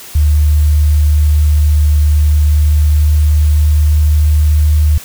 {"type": "tone with pitch glide", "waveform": "sine", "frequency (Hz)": [74.9, 75.77], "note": ["D2", "D#2"], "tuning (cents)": [35, -45], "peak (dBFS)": -6, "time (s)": [0.15, 4.98], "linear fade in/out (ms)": 5, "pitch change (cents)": 20, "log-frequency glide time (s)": [1.84, 4.84], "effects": ["white hiss -32 dBFS RMS until 5.04 s"]}